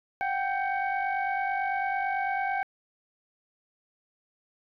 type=tone cluster; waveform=sine; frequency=733 / 782 / 1563 / 2240 Hz; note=F#5 / G5 / G6 / C#7; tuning=-16 / -4 / -6 / +18 cents; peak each=-33 / -28 / -32 / -36 dBFS; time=0.21-2.63 s; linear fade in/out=0 ms; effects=tanh soft clip ceiling -18 dBFS